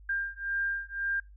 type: beating tone pair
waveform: sine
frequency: 1596 / 1597.9 Hz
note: G6 / G6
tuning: +31 / +33 cents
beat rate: 1.9 Hz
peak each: -33 / -33 dBFS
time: 0.09-1.2 s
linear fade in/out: 5 ms
effects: noise-tail reverb RT60 0.2 s tail -20 dB re dry + added 50 Hz sine -49 dBFS peak until 1.36 s